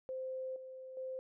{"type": "tone with level steps", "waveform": "sine", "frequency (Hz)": 520, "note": "C5", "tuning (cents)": -11, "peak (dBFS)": [-38, -46, -39], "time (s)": [0.09, 1.19], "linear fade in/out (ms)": 0, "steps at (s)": [0.56, 0.97], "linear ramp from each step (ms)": 2, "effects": []}